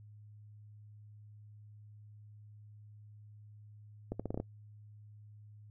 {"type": "accelerating click train", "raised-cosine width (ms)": 2, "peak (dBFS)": -23, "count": 7, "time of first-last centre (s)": [4.12, 4.4], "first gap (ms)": 76, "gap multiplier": 0.8, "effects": ["noise-tail reverb RT60 0.1 s tail -22 dB re dry", "added 105 Hz sine -52 dBFS peak until 5.7 s"]}